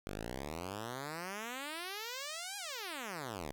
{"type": "exponential two-way sweep", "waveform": "5% pulse", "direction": "up then down", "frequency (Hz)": [46.67, 830.6, 64.1], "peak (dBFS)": -29, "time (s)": [0.07, 3.52], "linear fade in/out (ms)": 0, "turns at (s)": 2.57, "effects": []}